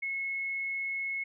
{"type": "tone", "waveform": "sine", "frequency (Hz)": 2182, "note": "C#7", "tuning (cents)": -28, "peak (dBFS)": -31, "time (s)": [0.02, 1.24], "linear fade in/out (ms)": 10, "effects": []}